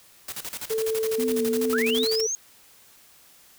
white noise with tremolo, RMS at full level -33 dBFS, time 0.28-2.21 s, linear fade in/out 5 ms, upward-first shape square, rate 12 Hz, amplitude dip 80%
sine tone, 442.9 Hz, A4, 11 cents sharp, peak -23 dBFS, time 0.7-2.27 s, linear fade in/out 10 ms
sine tone with vibrato, 244.7 Hz, B3, 16 cents flat, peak -26 dBFS, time 1.18-2.05 s, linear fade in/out 10 ms, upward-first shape sine, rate 2.6 Hz, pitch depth 55 cents each way
sine linear sweep, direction up, 1259 to 6645 Hz, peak -25 dBFS, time 1.73-2.35 s, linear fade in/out 0 ms
effects white hiss -54 dBFS RMS until 3.58 s

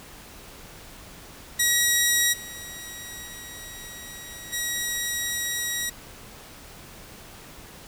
10% pulse tone with level steps, 1912 Hz, A#6, 43 cents sharp, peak -10 / -28 / -30 / -17 dBFS, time 1.59-5.9 s, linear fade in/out 10 ms, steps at 2.32 / 3.25 / 4.52 s, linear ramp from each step 20 ms, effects pink hiss -45 dBFS RMS until 7.87 s

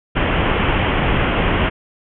pink low-pass noise, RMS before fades -17 dBFS, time 0.15-1.7 s, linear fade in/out 20 ms, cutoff 3200 Hz, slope 96 dB/octave, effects none

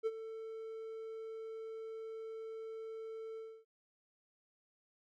triangle tone with ADSR envelope, 445.3 Hz, A4, 21 cents sharp, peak -28 dBFS, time 0.03-3.65 s, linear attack 34 ms, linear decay 39 ms, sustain -13 dB, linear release 280 ms, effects none

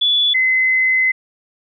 sine tone pair in turn, 3438 / 2044 Hz, A7 / C7, -41 / -41 cents, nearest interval major sixth, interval 900 cents, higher first, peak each -12 dBFS, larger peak neither, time 0.01-0.34 / 0.34-1.12 s, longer second, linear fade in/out 10 ms, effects none

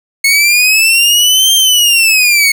sawtooth linear two-way sweep, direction up then down, 2185 to 3181 to 2185 Hz, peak -3 dBFS, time 0.24-2.52 s, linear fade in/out 5 ms, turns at 1.54 s, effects none

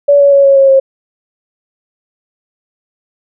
sine tone with pitch steps, 571 / 564.1 / 557.3 / 550.6 / 544 / 537.4 Hz, D5 / C#5 / C#5 / C#5 / C#5 / C5, -49 / +30 / +9 / -12 / -33 / +46 cents, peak -3 dBFS, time 0.08-0.8 s, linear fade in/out 10 ms, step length 120 ms, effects none

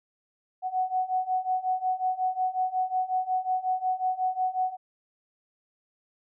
sine beating tone pair, 740 / 745.5 Hz, F#5 / F#5, 0 / +13 cents, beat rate 5.5 Hz, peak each -29 / -27 dBFS, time 0.62-4.77 s, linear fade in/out 50 ms, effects none

